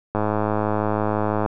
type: click train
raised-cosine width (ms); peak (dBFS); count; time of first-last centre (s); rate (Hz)
1; -8; 140; 0.15-1.461; 106
effects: none